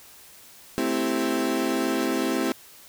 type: chord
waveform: 35% pulse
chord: A minor seventh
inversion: none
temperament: equal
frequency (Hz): 220 / 261.6 / 329.6 / 392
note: A3 / C4 / E4 / G4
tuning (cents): 0 / 0 / 0 / 0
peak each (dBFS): -30 / -25 / -26 / -28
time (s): 0.78-2.52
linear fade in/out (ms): 0
effects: white hiss -49 dBFS RMS until 2.88 s